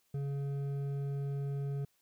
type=tone with hard clipping; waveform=sine; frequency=140 Hz; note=C#3; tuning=18 cents sharp; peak=-35 dBFS; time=0.14-1.85 s; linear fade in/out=5 ms; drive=7 dB; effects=white hiss -74 dBFS RMS until 2.01 s